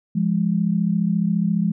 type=tone pair together; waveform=sine; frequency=172.09 / 206.6 Hz; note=F3 / G#3; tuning=-25 / -9 cents; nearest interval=minor third; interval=316 cents; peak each=-20 dBFS; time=0.15-1.72 s; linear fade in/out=10 ms; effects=none